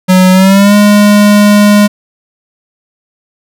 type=tone with pitch glide; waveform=square; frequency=185 to 206.5 Hz; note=F#3 to G#3; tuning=0 to -10 cents; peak=-3 dBFS; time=0.08-1.88 s; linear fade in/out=20 ms; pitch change=+190 cents; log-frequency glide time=0.32-0.75 s; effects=none